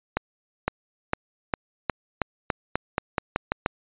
accelerating click train, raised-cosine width 0.5 ms, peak -7 dBFS, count 13, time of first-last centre 0.17-3.661 s, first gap 510 ms, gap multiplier 0.89, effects resampled to 8000 Hz

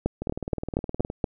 two click trains, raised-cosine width 2 ms, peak -9 / -17 dBFS, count 6 / 18, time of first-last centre 0.06-1.242 / 0.22-1.101 s, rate 4.23 / 19.3 Hz, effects none

